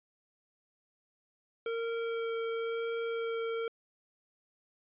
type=tone with vibrato; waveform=square; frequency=458.6 Hz; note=A#4; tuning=28 cents flat; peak=-33 dBFS; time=1.66-3.68 s; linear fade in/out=2 ms; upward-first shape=sine; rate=0.96 Hz; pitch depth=9 cents each way; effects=resampled to 8000 Hz